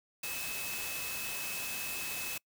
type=tone in noise; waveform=sine; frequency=2590 Hz; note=E7; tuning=31 cents flat; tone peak=-41 dBFS; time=0.23-2.38 s; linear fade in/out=5 ms; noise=white; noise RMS=-39 dBFS; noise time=0.23-2.38 s; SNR=-5 dB; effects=noise-tail reverb RT60 0.1 s tail -25 dB re dry